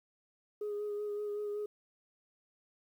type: tone with vibrato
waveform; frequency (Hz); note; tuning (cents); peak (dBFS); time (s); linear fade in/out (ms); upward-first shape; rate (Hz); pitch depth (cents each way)
sine; 415.3; G#4; 0; -33; 0.61-1.66; 5; sine; 5.3; 18
effects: tanh soft clip ceiling -32 dBFS + 11-bit